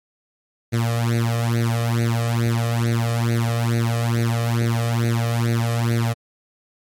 sawtooth tone with flanger, 116.6 Hz, A#2, 1 cent sharp, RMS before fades -20 dBFS, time 0.72-6.14 s, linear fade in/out 20 ms, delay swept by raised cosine 0.47 to 1.67 ms, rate 2.3 Hz, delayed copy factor +0.95, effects MP3 64 kbps

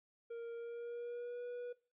triangle tone with pitch glide, 466.2 to 486.8 Hz, A#4 to B4, 0 to -25 cents, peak -40 dBFS, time 0.3-1.73 s, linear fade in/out 10 ms, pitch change +75 cents, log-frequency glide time 0.55-1.44 s, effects noise-tail reverb RT60 0.3 s tail -18 dB re dry + resampled to 8000 Hz

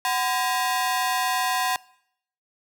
sawtooth ring-modulated tone, 881 Hz, A5, 2 cents sharp, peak -15 dBFS, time 0.05-1.76 s, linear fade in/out 0 ms, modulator 136 Hz, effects noise-tail reverb RT60 0.7 s tail -23 dB re dry

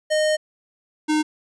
square tone pair in turn, 616 / 306.6 Hz, D#5 / D#4, -17 / -25 cents, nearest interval octave, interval 1208 cents, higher first, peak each -18 dBFS, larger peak neither, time 0.1-0.37 / 1.08-1.23 s, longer first, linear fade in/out 20 ms, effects resampled to 22050 Hz

